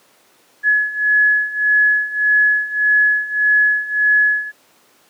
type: beating tone pair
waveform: sine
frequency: 1696 / 1697.7 Hz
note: G#6 / G#6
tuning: +36 / +38 cents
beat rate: 1.7 Hz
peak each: -17 / -14 dBFS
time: 0.63-4.52 s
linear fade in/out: 50 ms
effects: pink hiss -53 dBFS RMS until 5.09 s + high-pass 300 Hz 12 dB/octave